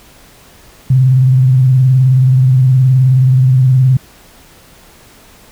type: tone with vibrato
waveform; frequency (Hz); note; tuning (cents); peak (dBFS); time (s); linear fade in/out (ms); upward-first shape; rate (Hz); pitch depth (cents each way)
sine; 129.7; C3; -15; -5; 0.9-3.97; 5; sine; 19; 60
effects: pink hiss -42 dBFS RMS until 5.51 s